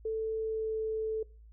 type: tone with pitch glide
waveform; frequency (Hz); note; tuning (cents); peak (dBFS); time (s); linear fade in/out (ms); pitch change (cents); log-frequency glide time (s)
sine; 441.7 to 438.9; A4 to A4; +7 to -4; -30; 0.05-1.23; 5; -11; 0.38-0.8
effects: noise-tail reverb RT60 0.4 s tail -23 dB re dry + added 55 Hz sine -51 dBFS peak until 1.52 s